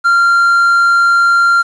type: tone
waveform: triangle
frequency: 1385 Hz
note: F6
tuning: 15 cents flat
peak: -5 dBFS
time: 0.04-1.63 s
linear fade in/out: 20 ms
effects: resampled to 22050 Hz + 7-bit